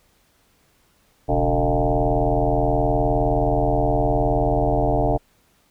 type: tone with frequency modulation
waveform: sine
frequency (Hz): 370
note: F#4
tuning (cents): 0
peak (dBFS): -16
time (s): 1.28-5.18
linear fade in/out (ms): 20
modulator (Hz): 80.1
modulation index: 5
effects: pink hiss -61 dBFS RMS until 5.7 s